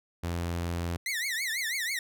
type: tone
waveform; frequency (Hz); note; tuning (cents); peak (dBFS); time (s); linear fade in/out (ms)
sawtooth; 85.7; F2; -32; -26; 0.23-0.97; 10
type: tone with vibrato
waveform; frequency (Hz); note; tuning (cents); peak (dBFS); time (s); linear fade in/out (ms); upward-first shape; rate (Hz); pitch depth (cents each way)
sawtooth; 1975.5; B6; 0; -26; 1.06-1.99; 2; triangle; 6.1; 240
effects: none